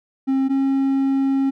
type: tone pair in turn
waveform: triangle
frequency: 267.5 / 270.9 Hz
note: C4 / C#4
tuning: +38 / -40 cents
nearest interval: unison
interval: 22 cents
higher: second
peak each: -14 dBFS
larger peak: neither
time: 0.27-0.49 / 0.49-1.51 s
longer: second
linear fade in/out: 20 ms
effects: none